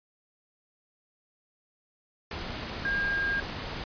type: tone in noise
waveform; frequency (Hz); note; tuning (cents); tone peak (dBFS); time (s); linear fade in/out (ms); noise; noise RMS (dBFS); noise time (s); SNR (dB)
sine; 1614; G#6; -50; -26; 2.85-3.4; 2; pink; -36; 2.31-3.84; +7
effects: resampled to 11025 Hz